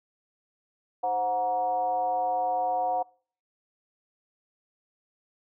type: tone with frequency modulation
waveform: sine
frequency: 731 Hz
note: F#5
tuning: 21 cents flat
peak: -24 dBFS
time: 1.03-3.03 s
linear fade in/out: 10 ms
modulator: 209 Hz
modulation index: 0.7
effects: noise-tail reverb RT60 0.5 s tail -26 dB re dry